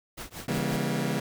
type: noise with tremolo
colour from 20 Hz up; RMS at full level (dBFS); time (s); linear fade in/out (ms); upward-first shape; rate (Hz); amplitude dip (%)
pink; -37; 0.17-0.77; 10; triangle; 5.7; 100
type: chord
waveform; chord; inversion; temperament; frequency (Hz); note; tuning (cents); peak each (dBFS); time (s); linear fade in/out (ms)
sawtooth; C# diminished seventh; none; just; 138.59 / 166.31 / 199.57 / 239.5; C#3 / E3 / G3 / Bb3; 0 / +16 / +31 / +47; -28; 0.48-1.2; 5
effects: none